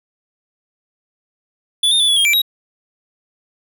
square tone with pitch steps, 3454 / 3643 / 3472 / 3391 / 3237 / 2340 / 3821 Hz, A7 / A#7 / A7 / G#7 / G#7 / D7 / A#7, -33 / -41 / -24 / +35 / -45 / -7 / +42 cents, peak -12 dBFS, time 1.83-2.418 s, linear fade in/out 5 ms, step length 84 ms, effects none

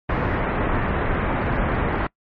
pink low-pass noise, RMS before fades -22 dBFS, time 0.09-2.07 s, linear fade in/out 5 ms, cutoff 2000 Hz, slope 24 dB/octave, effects noise-tail reverb RT60 0.1 s tail -24 dB re dry + MP3 32 kbps

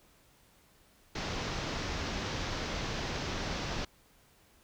pink low-pass noise, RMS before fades -36 dBFS, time 1.15-3.85 s, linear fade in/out 5 ms, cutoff 6200 Hz, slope 48 dB/octave, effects pink hiss -64 dBFS RMS until 4.63 s

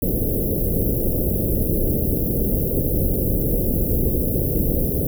pink band-stop noise, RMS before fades -20 dBFS, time 0.02-5.07 s, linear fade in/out 2 ms, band 550 to 12000 Hz, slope 48 dB/octave, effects none

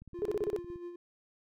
click train, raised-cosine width 5 ms, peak -38 dBFS, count 14, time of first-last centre 0.02-0.759 s, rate 17.6 Hz
triangle tone with tremolo, 349.2 Hz, F4, in tune, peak -36 dBFS, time 0.14-0.96 s, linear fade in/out 5 ms, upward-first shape sine, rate 7.3 Hz, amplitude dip 55%
sine tone bursts, 415.3 Hz, G#4, in tune, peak -28 dBFS, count 6, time 0.22-0.563 s, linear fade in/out 0 ms, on 33 ms, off 29 ms
effects none

